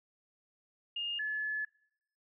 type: tone pair in turn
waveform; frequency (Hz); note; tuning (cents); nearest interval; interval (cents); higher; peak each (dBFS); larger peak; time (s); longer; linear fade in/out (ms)
sine; 2832 / 1718.8; F7 / A6; +23 / -41; major sixth; 864; first; -34 / -32; second; 0.96-1.19 / 1.19-1.65; second; 5
effects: noise-tail reverb RT60 0.7 s tail -23 dB re dry